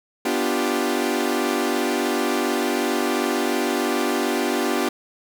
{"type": "chord", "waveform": "sawtooth", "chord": "G dominant seventh", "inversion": "first", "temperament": "equal", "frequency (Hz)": [246.9, 293.7, 349.2, 392], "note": ["B3", "D4", "F4", "G4"], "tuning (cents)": [0, 0, 0, 0], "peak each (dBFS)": -22, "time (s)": [0.25, 4.89], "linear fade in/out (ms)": 5, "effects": []}